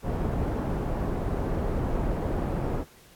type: low-pass noise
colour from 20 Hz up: pink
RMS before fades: -28 dBFS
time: 0.02-2.85 s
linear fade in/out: 50 ms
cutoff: 700 Hz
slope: 12 dB/octave
effects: pink hiss -55 dBFS RMS until 3.15 s + AAC 64 kbps